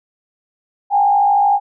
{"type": "tone with frequency modulation", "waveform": "sine", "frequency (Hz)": 810, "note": "G#5", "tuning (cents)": -43, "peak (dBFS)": -10, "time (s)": [0.9, 1.6], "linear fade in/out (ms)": 50, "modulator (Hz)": 53.3, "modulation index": 0.64, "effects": []}